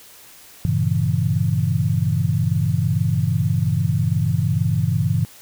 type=chord; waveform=sine; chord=G diminished seventh; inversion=none; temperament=equal with one note detuned; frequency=98 / 116.14 / 138.59 / 164.81 Hz; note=G2 / Bb2 / Db3 / Fb3; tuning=0 / -6 / 0 / 0 cents; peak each=-22 dBFS; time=0.65-5.25 s; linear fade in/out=0 ms; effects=white hiss -45 dBFS RMS until 5.41 s